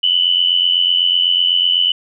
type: tone pair together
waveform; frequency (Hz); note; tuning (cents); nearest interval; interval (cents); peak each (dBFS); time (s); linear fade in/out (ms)
sine; 2960 / 3048; F#7 / G7; 0 / -49; minor second; 51; -13 / -16; 0.03-1.92; 5
effects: none